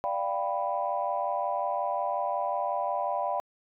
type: chord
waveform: sine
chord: G dominant seventh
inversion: second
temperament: equal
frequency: 587.3 / 698.5 / 784 / 987.8 Hz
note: D5 / F5 / G5 / B5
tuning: 0 / 0 / 0 / 0 cents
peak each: -32 dBFS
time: 0.04-3.4 s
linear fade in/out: 0 ms
effects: tanh soft clip ceiling -16 dBFS